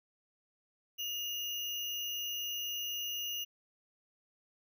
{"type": "tone with sample-and-hold", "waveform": "sine", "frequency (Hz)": 2852, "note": "F7", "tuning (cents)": 36, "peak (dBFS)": -35, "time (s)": [0.98, 3.45], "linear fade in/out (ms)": 20, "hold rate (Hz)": 8820, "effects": []}